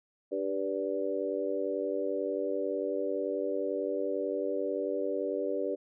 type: harmonic tone with a mistuned harmonic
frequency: 98 Hz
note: G2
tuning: in tune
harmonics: 3 / 4 / 5 / 6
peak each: -37 / -34 / -34 / -35 dBFS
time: 0.31-5.76 s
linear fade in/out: 20 ms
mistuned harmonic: 6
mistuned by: -20 cents
effects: none